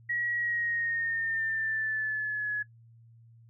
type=tone with pitch glide; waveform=sine; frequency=1912 to 1693.6 Hz; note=A#6 to G#6; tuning=+43 to +33 cents; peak=-28 dBFS; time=0.09-2.63 s; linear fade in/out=10 ms; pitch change=-210 cents; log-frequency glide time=0.36-2.51 s; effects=noise-tail reverb RT60 0.1 s tail -21 dB re dry + added 115 Hz sine -53 dBFS peak until 3.49 s